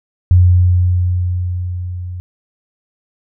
sine tone with level ramp, 89.6 Hz, F2, 45 cents sharp, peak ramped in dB -4 to -23 dBFS, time 0.31-2.2 s, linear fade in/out 0 ms, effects none

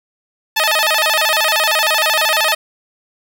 10% pulse tone with vibrato, 740 Hz, F#5, in tune, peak -4 dBFS, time 0.56-2.55 s, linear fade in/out 10 ms, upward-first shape square, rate 13 Hz, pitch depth 290 cents each way, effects none

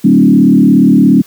sine tone with frequency modulation, 237.6 Hz, A#3, 33 cents sharp, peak -3 dBFS, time 0.04-1.22 s, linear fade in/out 10 ms, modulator 37.1 Hz, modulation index 1.7, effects white hiss -41 dBFS RMS until 1.26 s

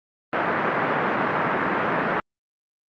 white band-pass noise, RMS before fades -23 dBFS, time 0.33-2.2 s, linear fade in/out 0 ms, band 140 to 1700 Hz, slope 24 dB/octave, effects Opus 48 kbps

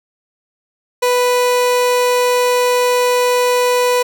30% pulse tone, 493.9 Hz, B4, in tune, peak -9 dBFS, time 1.02-4.03 s, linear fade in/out 10 ms, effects none

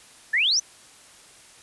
sine exponential sweep, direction up, 1682 to 6272 Hz, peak -18 dBFS, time 0.33-0.6 s, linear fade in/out 10 ms, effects white hiss -50 dBFS RMS until 1.62 s + resampled to 24000 Hz

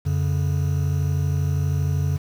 triangle tone pair together, 89.6 / 142.23 Hz, F2 / C#3, +45 / +45 cents, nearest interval minor sixth, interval 800 cents, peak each -20 dBFS, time 0.05-2.18 s, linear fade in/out 20 ms, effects 7-bit

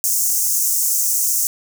pink high-pass noise, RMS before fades -18 dBFS, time 0.04-1.47 s, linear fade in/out 0 ms, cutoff 6000 Hz, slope 48 dB/octave, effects none

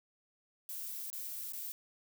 violet noise with dropouts, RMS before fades -42 dBFS, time 0.69-1.72 s, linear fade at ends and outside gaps 0 ms, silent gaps 1.101-1.129 / 1.522-1.534 s, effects none

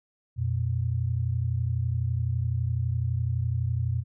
sine tone pair together, 88.6 / 120.52 Hz, F2 / B2, +25 / -42 cents, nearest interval perfect fourth, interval 533 cents, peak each -28 / -26 dBFS, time 0.36-4.04 s, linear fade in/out 50 ms, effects none

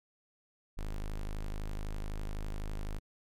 square tone, 25.96 Hz, G#0, in tune, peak -35 dBFS, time 0.77-2.99 s, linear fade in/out 10 ms, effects MP3 96 kbps

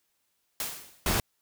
white noise with exponential decay, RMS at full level -30 dBFS, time 0.6-1.11 s, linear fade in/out 2 ms, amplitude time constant 110 ms
pink noise, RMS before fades -26 dBFS, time 1.06-1.2 s, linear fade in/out 2 ms
effects white hiss -75 dBFS RMS until 1.41 s

